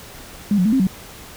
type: tone with pitch steps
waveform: sine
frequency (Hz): 204.9 / 181.1 / 218.4 / 265.8 / 188.8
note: G#3 / F#3 / A3 / C4 / F#3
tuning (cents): -23 / -37 / -13 / +27 / +35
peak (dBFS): -13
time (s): 0.51-0.87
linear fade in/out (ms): 2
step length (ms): 72
effects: pink hiss -39 dBFS RMS until 1.36 s